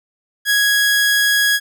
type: tone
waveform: sawtooth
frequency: 1661.2 Hz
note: G#6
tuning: in tune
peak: -9 dBFS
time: 0.45-1.6 s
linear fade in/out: 50 ms
effects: none